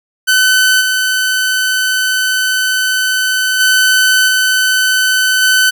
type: tone with level steps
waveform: sawtooth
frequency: 1515 Hz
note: F#6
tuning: 40 cents sharp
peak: -4 / -8 / -4 / -6 / -4 dBFS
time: 0.27-5.71 s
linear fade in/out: 20 ms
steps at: 0.8 / 3.59 / 4.27 / 5.41 s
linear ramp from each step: 20 ms
effects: none

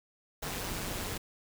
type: noise with amplitude modulation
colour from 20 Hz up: pink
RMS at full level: -34 dBFS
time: 0.42-1.18 s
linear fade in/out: 10 ms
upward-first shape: sine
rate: 188 Hz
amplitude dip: 60%
effects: none

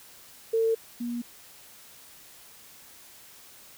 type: tone pair in turn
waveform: sine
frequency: 450.7 / 238.8 Hz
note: A4 / A#3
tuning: +42 / +42 cents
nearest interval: major seventh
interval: 1100 cents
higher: first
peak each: -21 / -29 dBFS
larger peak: first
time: 0.53-0.75 / 1-1.22 s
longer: neither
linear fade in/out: 10 ms
effects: white hiss -51 dBFS RMS until 3.77 s

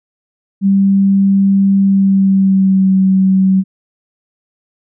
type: tone with pitch glide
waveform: sine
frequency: 196 to 190.2 Hz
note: G3 to F#3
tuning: 0 to +48 cents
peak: -7 dBFS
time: 0.61-3.64 s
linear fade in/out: 50 ms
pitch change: -52 cents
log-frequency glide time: 1.81-2.94 s
effects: none

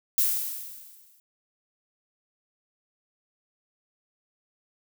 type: noise with exponential decay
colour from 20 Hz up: violet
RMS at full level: -21 dBFS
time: 0.18-1.2 s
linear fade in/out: 1 ms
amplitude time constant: 220 ms
effects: none

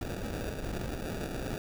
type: noise with sample-and-hold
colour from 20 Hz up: pink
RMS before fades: -36 dBFS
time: 0.01-1.58 s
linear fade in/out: 2 ms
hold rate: 1050 Hz
effects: none

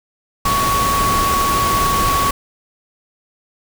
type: tone in noise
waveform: sine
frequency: 1119 Hz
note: C#6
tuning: 16 cents sharp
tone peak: -15 dBFS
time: 0.45-2.31 s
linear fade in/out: 5 ms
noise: pink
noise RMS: -20 dBFS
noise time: 0.45-2.31 s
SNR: +2 dB
effects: none

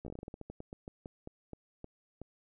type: slowing click train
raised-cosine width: 2 ms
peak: -30 dBFS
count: 20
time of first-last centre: 0.05-2.216 s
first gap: 14 ms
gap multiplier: 1.2
effects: none

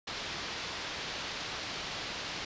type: low-pass noise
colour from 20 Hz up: white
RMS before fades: -39 dBFS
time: 0.07-2.45 s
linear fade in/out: 5 ms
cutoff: 4900 Hz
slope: 24 dB/octave
effects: resampled to 16000 Hz

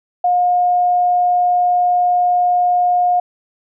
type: tone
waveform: sine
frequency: 715 Hz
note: F5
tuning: 41 cents sharp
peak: -11 dBFS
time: 0.24-3.2 s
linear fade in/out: 5 ms
effects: none

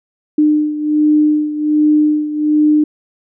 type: beating tone pair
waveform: sine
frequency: 301.7 / 303 Hz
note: D4 / D#4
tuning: +47 / -46 cents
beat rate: 1.3 Hz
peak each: -11 / -16 dBFS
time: 0.38-2.84 s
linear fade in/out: 5 ms
effects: none

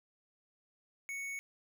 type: tone with tanh clipping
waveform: sine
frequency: 2219 Hz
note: C#7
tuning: 1 cent sharp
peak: -40 dBFS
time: 1.09-1.39 s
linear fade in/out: 0 ms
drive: 15 dB
effects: none

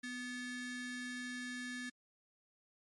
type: ring-modulated tone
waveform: 45% pulse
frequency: 987.8 Hz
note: B5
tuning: in tune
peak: -38 dBFS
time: 0.03-1.9 s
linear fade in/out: 10 ms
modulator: 739 Hz
effects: low-pass 12000 Hz 12 dB/octave + MP3 48 kbps

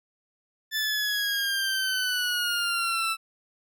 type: exponential sweep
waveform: 20% pulse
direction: down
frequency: 1760 to 1318.5 Hz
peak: -20 dBFS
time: 0.71-3.17 s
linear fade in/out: 50 ms
effects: none

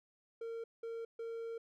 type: tone bursts at uneven times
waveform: triangle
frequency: 458.5 Hz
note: A#4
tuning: 29 cents flat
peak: -38 dBFS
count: 3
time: 0.41-0.64 / 0.83-1.05 / 1.19-1.58 s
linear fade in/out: 5 ms
effects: none

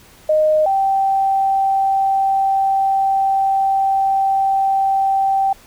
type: tone pair in turn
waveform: sine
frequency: 618 / 778.6 Hz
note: D#5 / G5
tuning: -12 / -12 cents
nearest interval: major third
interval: 400 cents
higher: second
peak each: -11 / -13 dBFS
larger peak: first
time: 0.29-0.66 / 0.66-5.53 s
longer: second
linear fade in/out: 5 ms
effects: pink hiss -46 dBFS RMS until 5.66 s

